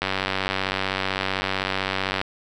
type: click train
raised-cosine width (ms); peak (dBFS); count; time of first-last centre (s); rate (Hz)
0.3; -7; 211; 0.02-2.214; 95.7
effects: none